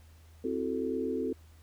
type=chord; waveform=sine; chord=F# half-diminished seventh; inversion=second; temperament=equal with one note detuned; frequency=261.6 / 329.6 / 371.5 / 440 Hz; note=C4 / E4 / F#4 / A4; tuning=0 / 0 / +7 / 0 cents; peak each=-34 / -38 / -36 / -34 dBFS; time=0.44-1.33 s; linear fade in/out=5 ms; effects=added 80 Hz sine -53 dBFS peak until 1.62 s + pink hiss -64 dBFS RMS until 1.62 s